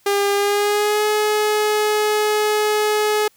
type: tone with pitch glide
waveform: sawtooth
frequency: 402.7 to 423.7 Hz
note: G4 to G#4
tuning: +47 to +35 cents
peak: -12 dBFS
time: 0.06-3.28 s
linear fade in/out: 5 ms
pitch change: +88 cents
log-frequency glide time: 0.34-1.05 s
effects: white hiss -57 dBFS RMS until 3.36 s